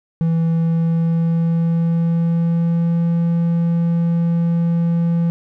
triangle tone with pitch glide, 164.81 to 168.86 Hz, E3 to E3, 0 to +42 cents, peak -12 dBFS, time 0.21-5.3 s, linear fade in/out 0 ms, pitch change +42 cents, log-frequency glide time 0.46-3.06 s, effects none

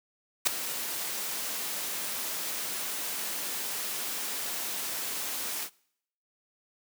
white noise with ADSR envelope, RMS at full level -20 dBFS, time 0.45-5.7 s, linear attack 22 ms, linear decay 3 ms, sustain -14 dB, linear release 73 ms, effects noise-tail reverb RT60 0.7 s tail -24 dB re dry + high-pass 200 Hz 12 dB/octave

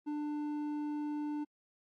sine tone with hard clipping, 297 Hz, D4, 20 cents sharp, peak -36 dBFS, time 0.06-1.45 s, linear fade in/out 20 ms, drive 6 dB, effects AAC 64 kbps

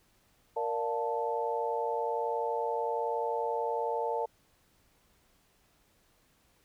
sine chord, Bb major seventh, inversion none, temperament equal, 466.2 / 587.3 / 698.5 / 880 Hz, Bb4 / D5 / F5 / A5, 0 / 0 / 0 / 0 cents, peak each -33 / -37 / -38 / -33 dBFS, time 0.56-4.26 s, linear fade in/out 10 ms, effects pink hiss -68 dBFS RMS until 6.64 s

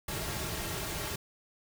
pink noise with comb filter, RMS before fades -36 dBFS, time 0.08-1.16 s, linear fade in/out 5 ms, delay 4 ms, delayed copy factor -0.6, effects none

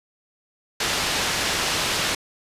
white low-pass noise, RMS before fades -24 dBFS, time 0.8-2.15 s, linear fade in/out 5 ms, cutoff 4900 Hz, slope 12 dB/octave, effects resampled to 32000 Hz

